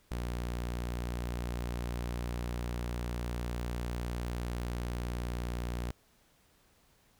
sawtooth tone, 59.8 Hz, A#1, 45 cents sharp, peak -30 dBFS, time 0.11-5.91 s, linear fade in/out 0 ms, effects pink hiss -67 dBFS RMS until 7.19 s

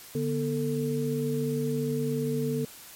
sine tone cluster, 146.2 / 243.3 / 445.4 Hz, D3 / B3 / A4, -7 / -26 / +21 cents, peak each -30 dBFS, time 0.15-2.65 s, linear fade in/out 2 ms, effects white hiss -47 dBFS RMS until 2.95 s + MP3 64 kbps

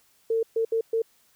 sine tone bursts at uneven times, 452 Hz, A4, 47 cents sharp, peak -21 dBFS, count 4, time 0.3-0.43 / 0.56-0.65 / 0.72-0.81 / 0.93-1.02 s, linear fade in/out 5 ms, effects white hiss -63 dBFS RMS until 1.35 s

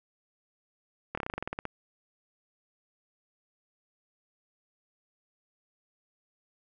slowing click train, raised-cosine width 0.5 ms, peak -18 dBFS, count 13, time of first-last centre 1.15-1.654 s, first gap 25 ms, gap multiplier 1.09, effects none

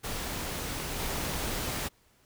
pink noise with level steps, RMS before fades -35 / -33 dBFS, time 0.03-1.89 s, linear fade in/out 20 ms, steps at 0.99 s, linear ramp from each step 10 ms, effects pink hiss -65 dBFS RMS until 2.25 s

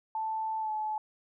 sine tone with pitch glide, 880 to 860.4 Hz, A5 to A5, 0 to -39 cents, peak -30 dBFS, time 0.15-0.98 s, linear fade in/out 2 ms, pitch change -39 cents, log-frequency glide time 0.6-0.71 s, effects none

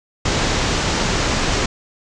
pink low-pass noise, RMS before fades -19 dBFS, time 0.25-1.66 s, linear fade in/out 5 ms, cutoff 7300 Hz, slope 48 dB/octave, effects none

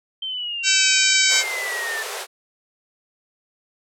sine exponential sweep, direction down, 3136 to 1760 Hz, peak -25 dBFS, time 0.22-2.03 s, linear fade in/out 5 ms
harmonic tone, 769 Hz, G5, 33 cents flat, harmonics 2 / 3 / 4 / 5 / 6 / 7 / 8 / 9 / 10, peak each -24 / -24 / -24 / -24 / -24 / -24 / -24 / -24 / -24 dBFS, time 0.63-1.44 s, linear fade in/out 50 ms
pink high-pass noise, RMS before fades -30 dBFS, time 1.28-2.27 s, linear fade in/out 50 ms, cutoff 380 Hz, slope 96 dB/octave
effects low-pass 12000 Hz 12 dB/octave

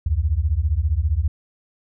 sine beating tone pair, 69.3 / 84.3 Hz, C#2 / E2, 0 / +39 cents, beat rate 15 Hz, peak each -20 dBFS, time 0.06-1.28 s, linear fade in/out 5 ms, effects none

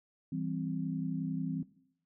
sine chord, C major, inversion first, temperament equal, 164.81 / 196 / 261.6 Hz, E3 / G3 / C4, 0 / 0 / 0 cents, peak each -36 / -40 / -36 dBFS, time 0.32-1.63 s, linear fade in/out 5 ms, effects noise-tail reverb RT60 0.7 s tail -18 dB re dry

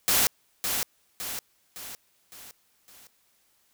white noise with echo, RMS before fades -22 dBFS, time 0.08-0.27 s, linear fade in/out 0 ms, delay 560 ms, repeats 5, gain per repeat -6 dB, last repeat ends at 3.07 s, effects white hiss -67 dBFS RMS until 3.73 s

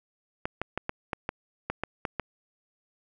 clicks, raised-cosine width 0.5 ms, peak -14 dBFS, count 10, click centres 0.455 / 0.616 / 0.776 / 0.894 / 1.132 / 1.291 / 1.7 / 1.836 / 2.052 / 2.197 s, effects none

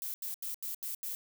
violet noise bursts, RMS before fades -38 dBFS, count 6, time 0.02-1.15 s, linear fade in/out 0 ms, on 120 ms, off 82 ms, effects none

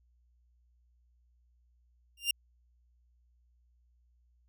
sawtooth tone with exponential growth, 2794 Hz, F7, in tune, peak -20 dBFS, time 2.17-2.31 s, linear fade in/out 5 ms, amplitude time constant 29 ms, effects added 60 Hz sine -65 dBFS peak until 4.48 s

